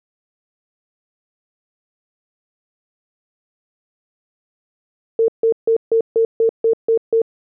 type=tone bursts; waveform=sine; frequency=453 Hz; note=A#4; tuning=50 cents flat; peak=-11 dBFS; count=9; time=5.19-7.218 s; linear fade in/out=2 ms; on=92 ms; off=150 ms; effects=none